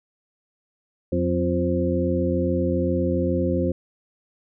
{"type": "harmonic tone with a mistuned harmonic", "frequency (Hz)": 87.4, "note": "F2", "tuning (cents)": 2, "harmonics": [1, 2, 3, 4, 6], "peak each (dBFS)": [-26, -26, -26, -26, -26], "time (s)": [1.12, 3.72], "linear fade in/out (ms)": 5, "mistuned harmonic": 2, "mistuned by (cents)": 49, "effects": []}